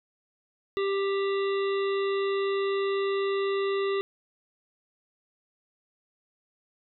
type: harmonic tone with a mistuned harmonic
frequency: 394 Hz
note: G4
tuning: 9 cents sharp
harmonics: 1 / 3 / 5 / 7 / 9 / 10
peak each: -25 / -35 / -39 / -42 / -44 / -45 dBFS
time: 0.77-4.01 s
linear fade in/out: 0 ms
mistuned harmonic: 10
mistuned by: -22 cents
effects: none